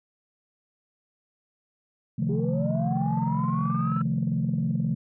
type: chord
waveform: sine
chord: F dominant seventh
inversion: second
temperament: equal with one note detuned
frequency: 132.64 / 155.56 / 174.61 / 220 Hz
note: C3 / Eb3 / F3 / A3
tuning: +24 / 0 / 0 / 0 cents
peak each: -28 dBFS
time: 2.18-4.95 s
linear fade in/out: 10 ms
type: linear sweep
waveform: sine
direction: up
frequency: 392 to 1343 Hz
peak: -29 dBFS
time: 2.29-4.02 s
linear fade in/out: 5 ms
effects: tanh soft clip ceiling -16 dBFS